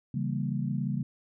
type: chord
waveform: sine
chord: C# diminished seventh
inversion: none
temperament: equal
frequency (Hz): 138.59 / 164.81 / 196 / 233.1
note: C#3 / E3 / G3 / Bb3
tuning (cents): 0 / 0 / 0 / 0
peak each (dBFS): -31 / -36 / -33 / -35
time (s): 0.14-1.03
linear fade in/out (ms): 5
effects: none